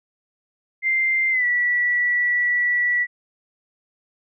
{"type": "tone with pitch glide", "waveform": "sine", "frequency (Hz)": [2091, 1951], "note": ["C7", "B6"], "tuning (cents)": [-2, -22], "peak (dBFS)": -17, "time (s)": [0.82, 3.07], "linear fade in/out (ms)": 50, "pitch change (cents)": -120, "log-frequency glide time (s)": [1.31, 1.45], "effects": []}